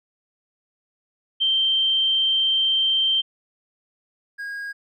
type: tone pair in turn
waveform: sine / triangle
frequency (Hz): 3136 / 1635.5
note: G7 / G#6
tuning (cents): 0 / -27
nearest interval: major seventh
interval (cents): 1127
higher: first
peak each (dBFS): -17 / -27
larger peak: first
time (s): 1.4-3.22 / 4.38-4.73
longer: first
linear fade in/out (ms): 20
effects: none